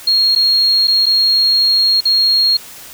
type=tone with dropouts; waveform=sine; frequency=4267 Hz; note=C8; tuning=33 cents sharp; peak=-9 dBFS; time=0.07-2.57 s; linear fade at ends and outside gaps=5 ms; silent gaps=0.351-0.359 / 0.873-0.879 / 1.058-1.064 / 2.006-2.053 s; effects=white hiss -35 dBFS RMS until 2.93 s